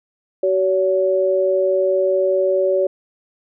sine tone pair together, 378.3 / 566.4 Hz, F#4 / C#5, +38 / +37 cents, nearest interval perfect fifth, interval 699 cents, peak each -18 / -16 dBFS, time 0.43-2.87 s, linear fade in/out 5 ms, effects none

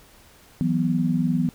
sine chord, E suspended second, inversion none, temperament equal, 164.81 / 185 / 246.9 Hz, E3 / F#3 / B3, 0 / 0 / 0 cents, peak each -23 / -25 / -23 dBFS, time 0.61-1.49 s, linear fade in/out 0 ms, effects pink hiss -52 dBFS RMS until 1.54 s

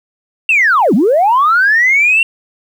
sine linear two-way sweep, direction down then up, 2758 to 174.61 to 2758 Hz, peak -6 dBFS, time 0.49-2.23 s, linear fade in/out 2 ms, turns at 0.94 s, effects tanh soft clip ceiling -3 dBFS + 7-bit

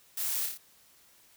blue noise with echo, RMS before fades -34 dBFS, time 0.17-0.46 s, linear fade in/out 5 ms, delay 29 ms, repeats 4, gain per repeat -3 dB, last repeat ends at 0.576 s, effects white hiss -61 dBFS RMS until 1.36 s

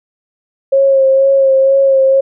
sine tone with vibrato, 540 Hz, C#5, 45 cents flat, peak -6 dBFS, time 0.72-2.21 s, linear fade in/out 10 ms, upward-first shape sine, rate 2.1 Hz, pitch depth 23 cents each way, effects none

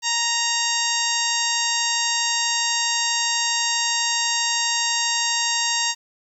harmonic tone, 932.3 Hz, A#5, in tune, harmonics 1 / 2 / 3 / 4 / 5 / 6 / 7 / 8, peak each -28 / -28 / -28 / -28 / -28 / -28 / -28 / -28 dBFS, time 0.02-5.95 s, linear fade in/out 50 ms, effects 9-bit

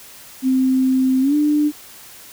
sine tone with pitch glide, 260.6 to 297.6 Hz, C4 to D4, -7 to +23 cents, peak -13 dBFS, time 0.42-1.72 s, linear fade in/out 50 ms, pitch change +230 cents, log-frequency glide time 1.21-1.35 s, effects white hiss -41 dBFS RMS until 2.32 s

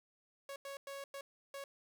sawtooth tone bursts at uneven times, 554.4 Hz, C#5, in tune, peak -40 dBFS, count 5, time 0.49-0.56 / 0.65-0.77 / 0.87-1.04 / 1.14-1.21 / 1.54-1.64 s, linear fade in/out 2 ms, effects none

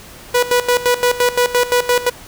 sawtooth tone with tremolo, 490 Hz, B4, 14 cents flat, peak -7 dBFS, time 0.34-2.1 s, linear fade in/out 10 ms, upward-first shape square, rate 5.8 Hz, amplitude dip 80%, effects pink hiss -38 dBFS RMS until 2.27 s

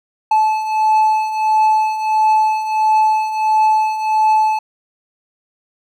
triangle beating tone pair, 866 / 867.5 Hz, A5 / A5, -28 / -25 cents, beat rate 1.5 Hz, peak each -17 / -11 dBFS, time 0.31-4.59 s, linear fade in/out 5 ms, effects none

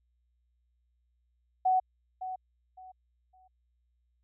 sine tone with echo, 746 Hz, F#5, 14 cents sharp, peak -22 dBFS, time 1.65-1.8 s, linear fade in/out 10 ms, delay 560 ms, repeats 3, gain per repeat -12 dB, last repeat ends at 3.48 s, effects added 60 Hz sine -70 dBFS peak until 4.23 s

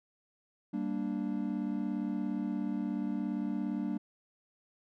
triangle chord, G minor, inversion none, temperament equal, 196 / 233.1 / 293.7 Hz, G3 / Bb3 / D4, 0 / 0 / 0 cents, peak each -34 dBFS, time 0.73-3.98 s, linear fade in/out 10 ms, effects none

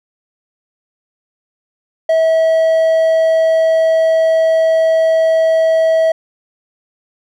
triangle tone, 647 Hz, E5, 32 cents flat, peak -7 dBFS, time 2.09-6.12 s, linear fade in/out 5 ms, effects none

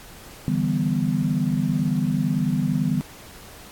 sine chord, E minor seventh, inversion third, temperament equal, 146.83 / 164.81 / 196 / 246.9 Hz, D3 / E3 / G3 / B3, 0 / 0 / 0 / 0 cents, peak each -25 dBFS, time 0.48-3.01 s, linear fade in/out 0 ms, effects pink hiss -44 dBFS RMS until 3.71 s + AAC 64 kbps

